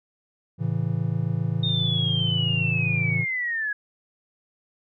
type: chord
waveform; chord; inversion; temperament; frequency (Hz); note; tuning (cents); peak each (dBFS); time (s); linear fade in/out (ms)
triangle; A major; none; just; 110 / 137.5 / 165; A2 / C#3 / E3; 0 / -14 / +2; -25; 0.58-3.26; 50
type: linear sweep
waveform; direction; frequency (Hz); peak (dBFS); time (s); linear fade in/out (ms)
sine; down; 3689 to 1655; -24; 1.63-3.73; 5
effects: none